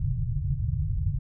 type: low-pass noise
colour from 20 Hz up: white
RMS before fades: -27 dBFS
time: 0-1.19 s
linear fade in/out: 5 ms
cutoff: 150 Hz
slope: 96 dB/octave
effects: none